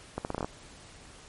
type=accelerating click train; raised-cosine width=1 ms; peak=-17 dBFS; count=8; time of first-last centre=0.18-0.445 s; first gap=69 ms; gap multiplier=0.79; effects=pink hiss -51 dBFS RMS until 1.28 s + MP3 48 kbps